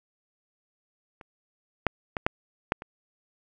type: clicks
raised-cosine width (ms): 0.5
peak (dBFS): -29 / -6 / -14 / -6 / -7 / -24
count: 6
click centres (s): 1.212 / 1.867 / 2.168 / 2.265 / 2.721 / 2.821
effects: none